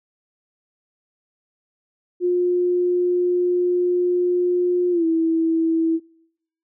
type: tone with pitch glide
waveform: sine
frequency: 356.3 to 326.7 Hz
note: F4 to E4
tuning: +35 to -15 cents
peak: -16 dBFS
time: 2.2-6 s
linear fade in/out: 50 ms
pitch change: -150 cents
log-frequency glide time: 4.91-5.05 s
effects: noise-tail reverb RT60 0.8 s tail -24 dB re dry